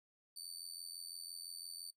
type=tone with amplitude modulation; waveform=25% pulse; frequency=4562 Hz; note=C#8; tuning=49 cents sharp; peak=-38 dBFS; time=0.36-1.91 s; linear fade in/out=10 ms; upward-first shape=sine; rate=85.9 Hz; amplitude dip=95%; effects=noise-tail reverb RT60 0.1 s tail -19 dB re dry